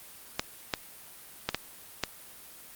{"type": "clicks", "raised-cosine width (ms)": 0.2, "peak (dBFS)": -9, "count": 5, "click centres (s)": [0.395, 0.738, 1.49, 1.546, 2.037], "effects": ["white hiss -49 dBFS RMS until 2.75 s", "Opus 32 kbps"]}